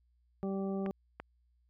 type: harmonic tone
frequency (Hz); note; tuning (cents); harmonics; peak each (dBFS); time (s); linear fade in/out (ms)
194.4; G3; -14; 1 / 2 / 3 / 4 / 6; -34 / -38 / -44 / -47 / -53; 0.43-0.91; 0
type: clicks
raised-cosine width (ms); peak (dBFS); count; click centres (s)
0.5; -26; 2; 0.862 / 1.2
effects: added 60 Hz sine -68 dBFS peak until 1.69 s